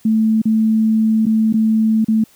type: tone with dropouts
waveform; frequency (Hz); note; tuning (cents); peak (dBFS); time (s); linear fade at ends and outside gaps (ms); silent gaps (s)
sine; 220; A3; 0; -11; 0.05-2.24; 5; 0.418-0.454 / 1.257-1.265 / 1.527-1.539 / 2.046-2.083
effects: white hiss -51 dBFS RMS until 2.35 s